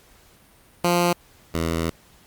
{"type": "tone pair in turn", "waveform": "10% pulse", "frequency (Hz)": [174.61, 82.4], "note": ["F3", "E2"], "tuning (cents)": [0, 0], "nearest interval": "octave + minor second", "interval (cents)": 1300, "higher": "first", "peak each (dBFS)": [-9, -14], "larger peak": "first", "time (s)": [[0.84, 1.13], [1.54, 1.9]], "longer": "second", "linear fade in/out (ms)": 5, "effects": ["pink hiss -54 dBFS RMS until 2.26 s", "Opus 48 kbps"]}